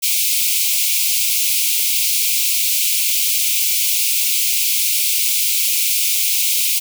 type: high-pass noise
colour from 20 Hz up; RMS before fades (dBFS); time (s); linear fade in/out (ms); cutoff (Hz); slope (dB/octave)
white; -17; 0.02-6.8; 20; 2200; 96
effects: none